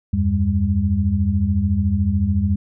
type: tone cluster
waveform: sine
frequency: 82 / 95.8 / 201 Hz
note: E2 / G2 / G3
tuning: -9 / -39 / +44 cents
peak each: -20 dBFS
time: 0.13-2.56 s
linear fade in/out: 5 ms
effects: none

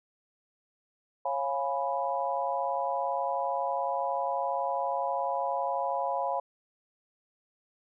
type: chord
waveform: sine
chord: C# dominant seventh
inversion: none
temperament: equal with one note detuned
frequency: 548.6 / 698.5 / 830.6 / 987.8 Hz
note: C#5 / E#5 / G#5 / B5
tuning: -18 / 0 / 0 / 0 cents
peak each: -33 dBFS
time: 1.25-6.4 s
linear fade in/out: 5 ms
effects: none

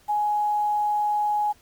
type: tone with quantisation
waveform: sine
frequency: 836 Hz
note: G#5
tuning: 11 cents sharp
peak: -20 dBFS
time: 0.08-1.53 s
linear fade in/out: 20 ms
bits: 8
effects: pink hiss -57 dBFS RMS until 1.61 s + MP3 96 kbps

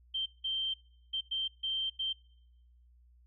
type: tone bursts at uneven times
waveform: sine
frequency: 3136 Hz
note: G7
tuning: in tune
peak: -31 dBFS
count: 6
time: 0.14-0.26 / 0.44-0.74 / 1.13-1.21 / 1.31-1.48 / 1.63-1.9 / 1.99-2.13 s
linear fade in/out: 10 ms
effects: noise-tail reverb RT60 1.0 s tail -26 dB re dry + added 60 Hz sine -59 dBFS peak until 3.26 s

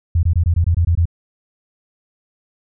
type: tone bursts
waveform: sine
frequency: 84.7 Hz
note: E2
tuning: 48 cents sharp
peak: -11 dBFS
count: 9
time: 0.15-1.055 s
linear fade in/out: 5 ms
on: 81 ms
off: 22 ms
effects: none

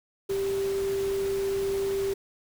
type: tone in noise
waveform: sine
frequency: 391.9 Hz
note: G4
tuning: in tune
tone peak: -25 dBFS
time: 0.29-2.14 s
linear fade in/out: 10 ms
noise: pink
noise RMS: -40 dBFS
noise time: 0.29-2.14 s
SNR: +12 dB
effects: none

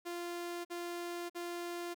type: tone bursts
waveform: sawtooth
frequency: 347.1 Hz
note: F4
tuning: 11 cents flat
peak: -35 dBFS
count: 3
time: 0.05-1.946 s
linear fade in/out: 20 ms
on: 600 ms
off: 48 ms
effects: none

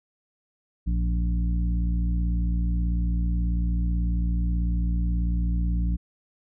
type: harmonic tone with a mistuned harmonic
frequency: 58.27 Hz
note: A#1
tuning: in tune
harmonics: 1 / 2 / 3 / 4 / 5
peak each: -22 / -35 / -30 / -44 / -40 dBFS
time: 0.86-5.97 s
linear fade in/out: 20 ms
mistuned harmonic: 4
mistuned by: -22 cents
effects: none

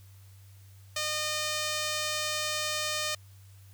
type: tone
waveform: 5% pulse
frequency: 610 Hz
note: D#5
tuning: 34 cents flat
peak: -18 dBFS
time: 0.96-3.15 s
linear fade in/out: 5 ms
effects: added 97 Hz sine -50 dBFS peak until 3.73 s + white hiss -62 dBFS RMS until 3.73 s

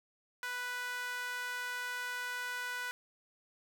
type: tone with high-pass filter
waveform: sawtooth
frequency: 493.9 Hz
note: B4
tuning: in tune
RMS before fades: -39 dBFS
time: 0.43-2.91 s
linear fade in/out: 0 ms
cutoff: 1400 Hz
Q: 2.9
effects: none

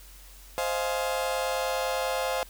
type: chord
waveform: 35% pulse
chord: F minor seventh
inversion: second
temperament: just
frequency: 523.8 / 628.6 / 698.5 / 838.1 Hz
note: C5 / Eb5 / F5 / Ab5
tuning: +2 / +18 / 0 / +16 cents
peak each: -28 / -33 / -31 / -33 dBFS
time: 0.58-2.43 s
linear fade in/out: 0 ms
effects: added 46 Hz sine -48 dBFS peak until 2.49 s + white hiss -52 dBFS RMS until 2.49 s

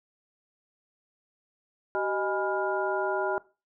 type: tone cluster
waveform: sine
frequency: 382.8 / 620 / 828 / 989 / 1411 Hz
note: G4 / D#5 / G#5 / B5 / F6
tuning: -41 / -6 / -5 / +2 / +17 cents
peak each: -30 / -31 / -33 / -35 / -33 dBFS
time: 1.95-3.38 s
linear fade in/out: 0 ms
effects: noise-tail reverb RT60 0.3 s tail -20 dB re dry

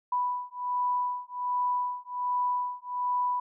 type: beating tone pair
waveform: sine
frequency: 987.8 / 989.1 Hz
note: B5 / B5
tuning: 0 / +2 cents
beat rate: 1.3 Hz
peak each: -30 / -30 dBFS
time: 0.12-3.4 s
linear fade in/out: 5 ms
effects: none

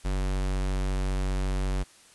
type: tone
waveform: square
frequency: 47.33 Hz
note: F#1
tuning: 40 cents sharp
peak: -26 dBFS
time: 0.04-1.84 s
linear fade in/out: 20 ms
effects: white hiss -55 dBFS RMS until 2.14 s + resampled to 24000 Hz

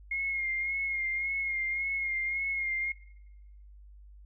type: tone with vibrato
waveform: sine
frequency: 2144 Hz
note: C7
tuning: 42 cents sharp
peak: -29 dBFS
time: 0.11-2.92 s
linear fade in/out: 5 ms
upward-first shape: sine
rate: 1.8 Hz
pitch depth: 35 cents each way
effects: noise-tail reverb RT60 1.0 s tail -22 dB re dry + added 50 Hz sine -49 dBFS peak until 4.25 s

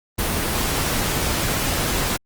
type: noise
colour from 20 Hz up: pink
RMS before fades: -22 dBFS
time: 0.18-2.17 s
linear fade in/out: 10 ms
effects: Opus 24 kbps

